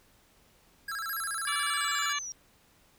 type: tone with vibrato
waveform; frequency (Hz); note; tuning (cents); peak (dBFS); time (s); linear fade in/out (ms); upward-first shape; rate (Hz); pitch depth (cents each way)
square; 1475; F#6; -6; -34; 0.88-2.13; 5; square; 14; 180
type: linear sweep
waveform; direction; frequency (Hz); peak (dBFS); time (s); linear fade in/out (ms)
sine; down; 11760 to 5600; -36; 1.09-2.32; 0
type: harmonic tone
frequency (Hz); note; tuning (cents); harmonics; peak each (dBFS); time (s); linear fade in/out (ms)
578; D5; -28; 2 / 3 / 4 / 5 / 6 / 7; -34 / -36 / -37 / -38 / -39 / -39; 1.47-2.19; 5
effects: pink hiss -63 dBFS RMS until 2.98 s